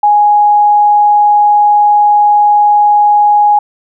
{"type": "tone", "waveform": "sine", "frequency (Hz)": 830.6, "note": "G#5", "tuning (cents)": 0, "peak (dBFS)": -4, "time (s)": [0.03, 3.59], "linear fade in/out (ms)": 5, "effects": []}